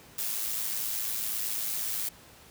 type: noise with amplitude modulation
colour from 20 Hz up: blue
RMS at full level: -30 dBFS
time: 0.18-2.09 s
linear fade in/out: 5 ms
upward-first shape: sine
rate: 108 Hz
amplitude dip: 45%
effects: pink hiss -53 dBFS RMS until 2.5 s + high-pass 60 Hz 12 dB/octave